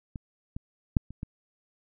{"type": "clicks", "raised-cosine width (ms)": 5, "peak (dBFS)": [-24, -23, -8, -29, -22], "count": 5, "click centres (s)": [0.158, 0.565, 0.968, 1.106, 1.231], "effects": []}